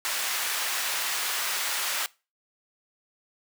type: high-pass noise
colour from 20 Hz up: pink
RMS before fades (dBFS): -29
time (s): 0.05-2.06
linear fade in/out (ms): 0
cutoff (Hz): 1200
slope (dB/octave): 12
effects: noise-tail reverb RT60 0.3 s tail -22 dB re dry